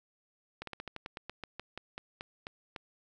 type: slowing click train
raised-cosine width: 0.3 ms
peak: -24 dBFS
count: 16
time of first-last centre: 0.62-2.762 s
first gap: 53 ms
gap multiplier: 1.13
effects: none